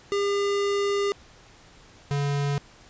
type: tone pair in turn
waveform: square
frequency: 402.8 / 142.41 Hz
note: G4 / C#3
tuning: +47 / +47 cents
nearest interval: octave + tritone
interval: 1800 cents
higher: first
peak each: -23 / -24 dBFS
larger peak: first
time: 0.12-1.12 / 2.11-2.58 s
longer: first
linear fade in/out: 0 ms
effects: pink hiss -52 dBFS RMS until 2.89 s + resampled to 16000 Hz